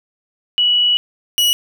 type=tone pair in turn; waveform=sine / 40% pulse; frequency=2937 / 2921 Hz; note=F#7 / F#7; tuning=-13 / -23 cents; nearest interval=unison; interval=10 cents; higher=first; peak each=-11 dBFS; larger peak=neither; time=0.58-0.97 / 1.38-1.53 s; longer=first; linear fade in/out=0 ms; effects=none